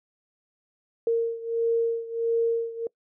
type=beating tone pair; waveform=sine; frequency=460.5 / 462 Hz; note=A#4 / A#4; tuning=-21 / -16 cents; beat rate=1.5 Hz; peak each=-24 / -27 dBFS; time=1.07-2.87 s; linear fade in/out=2 ms; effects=noise-tail reverb RT60 0.1 s tail -24 dB re dry